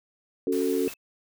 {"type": "chord", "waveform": "sine", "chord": "F# minor", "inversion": "second", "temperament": "just", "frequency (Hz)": [277.5, 370, 444], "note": ["C#4", "F#4", "A4"], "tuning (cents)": [2, 0, 16], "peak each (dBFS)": -27, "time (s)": [0.47, 0.88], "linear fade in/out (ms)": 2}
{"type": "noise", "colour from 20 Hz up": "white", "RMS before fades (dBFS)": -41, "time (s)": [0.52, 0.94], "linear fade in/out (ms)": 5}
{"type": "tone with exponential decay", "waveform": "sine", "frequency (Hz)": 2620, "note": "E7", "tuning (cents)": -11, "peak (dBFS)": -35, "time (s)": [0.88, 0.97], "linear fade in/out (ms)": 1, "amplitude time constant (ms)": 19}
{"effects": []}